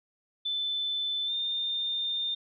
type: tone with pitch glide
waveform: sine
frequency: 3520 to 3617 Hz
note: A7 to A7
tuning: 0 to +47 cents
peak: -28 dBFS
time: 0.45-2.35 s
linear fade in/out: 10 ms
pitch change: +47 cents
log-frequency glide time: 1.26-1.32 s
effects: none